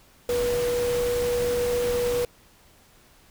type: tone in noise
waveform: sine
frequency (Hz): 485.1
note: B4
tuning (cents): -31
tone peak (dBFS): -22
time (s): 0.29-2.25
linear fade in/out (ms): 2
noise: pink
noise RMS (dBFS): -33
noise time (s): 0.29-2.25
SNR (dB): +8
effects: pink hiss -56 dBFS RMS until 3.3 s